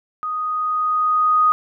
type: tone with level ramp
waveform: sine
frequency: 1244.5 Hz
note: D#6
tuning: in tune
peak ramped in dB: -22 to -11 dBFS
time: 0.23-1.52 s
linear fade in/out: 0 ms
effects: none